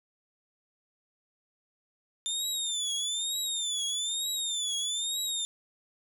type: tone with vibrato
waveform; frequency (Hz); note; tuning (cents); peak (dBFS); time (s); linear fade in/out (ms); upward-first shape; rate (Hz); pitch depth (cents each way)
25% pulse; 3581; A7; +30; -25; 2.26-5.45; 0; triangle; 1.1; 140
effects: none